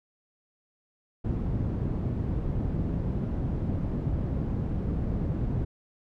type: low-pass noise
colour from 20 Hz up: white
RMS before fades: -29 dBFS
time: 1.24-5.65 s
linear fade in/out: 10 ms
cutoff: 170 Hz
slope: 12 dB/octave
effects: none